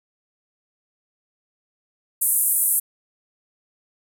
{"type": "band-pass noise", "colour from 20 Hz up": "pink", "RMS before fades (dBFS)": -20, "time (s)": [2.21, 2.8], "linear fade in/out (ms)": 10, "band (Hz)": [9000, 14000], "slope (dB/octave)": 48, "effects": []}